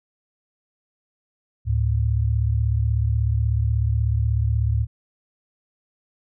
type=tone pair together; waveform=sine; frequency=72.72 / 109.1 Hz; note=D2 / A2; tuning=-16 / -14 cents; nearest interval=perfect fifth; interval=702 cents; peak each=-21 / -20 dBFS; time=1.65-4.87 s; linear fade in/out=50 ms; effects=none